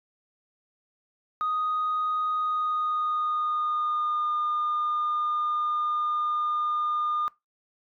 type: tone with pitch glide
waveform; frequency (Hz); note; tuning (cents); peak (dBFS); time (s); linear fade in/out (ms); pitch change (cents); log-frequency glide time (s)
sine; 1245 to 1213.8; D#6 to D#6; +1 to -43; -23; 1.41-7.28; 0; -44; 2.35-4.32
effects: noise-tail reverb RT60 0.2 s tail -21 dB re dry + tanh soft clip ceiling -21 dBFS